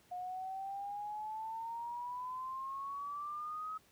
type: exponential sweep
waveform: sine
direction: up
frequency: 716 to 1280 Hz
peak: -39 dBFS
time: 0.11-3.78 s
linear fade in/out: 10 ms
effects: pink hiss -67 dBFS RMS until 3.91 s + high-pass 60 Hz 12 dB/octave